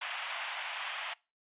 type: band-pass noise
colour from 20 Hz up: white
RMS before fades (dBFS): -39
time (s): 0.01-1.14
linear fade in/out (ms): 10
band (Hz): 660 to 3300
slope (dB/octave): 48
effects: noise-tail reverb RT60 0.3 s tail -24 dB re dry + resampled to 8000 Hz